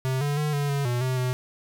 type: tone with pitch steps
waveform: square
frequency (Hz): 130.8 / 144.5 / 150.2 / 143.7 / 141.1 / 121.9 / 128.9 / 126.6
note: C3 / D3 / D3 / D3 / C#3 / B2 / C3 / B2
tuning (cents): 0 / -28 / +39 / -37 / +31 / -22 / -26 / +43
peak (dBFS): -24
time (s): 0.05-1.33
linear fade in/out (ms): 0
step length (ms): 160
effects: none